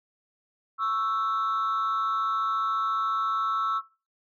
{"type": "tone pair together", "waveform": "sine", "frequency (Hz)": [1108.7, 1322.7], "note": ["C#6", "E6"], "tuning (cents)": [0, 5], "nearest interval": "minor third", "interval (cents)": 305, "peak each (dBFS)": [-27, -23], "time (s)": [0.78, 3.82], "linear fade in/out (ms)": 50, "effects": ["noise-tail reverb RT60 0.3 s tail -19 dB re dry", "tanh soft clip ceiling -21 dBFS"]}